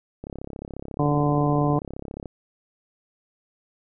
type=click train; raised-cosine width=2 ms; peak=-21 dBFS; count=70; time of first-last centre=0.24-2.258 s; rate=34.2 Hz
type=harmonic tone; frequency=146.3 Hz; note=D3; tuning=6 cents flat; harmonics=1 / 2 / 3 / 4 / 5 / 6 / 7; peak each=-22 / -24 / -28 / -30 / -28 / -36 / -30 dBFS; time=0.99-1.79 s; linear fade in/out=2 ms
effects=none